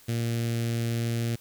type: tone with notch filter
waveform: sawtooth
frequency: 116.54 Hz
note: A#2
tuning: in tune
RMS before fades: -28 dBFS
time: 0.08-1.36 s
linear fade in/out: 10 ms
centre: 980 Hz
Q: 0.61
effects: white hiss -55 dBFS RMS until 1.4 s